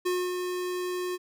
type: tone with ADSR envelope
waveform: square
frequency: 361.1 Hz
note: F#4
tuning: 42 cents flat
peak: -25 dBFS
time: 0.05-1.18 s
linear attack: 14 ms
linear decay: 250 ms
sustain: -5 dB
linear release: 35 ms
effects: none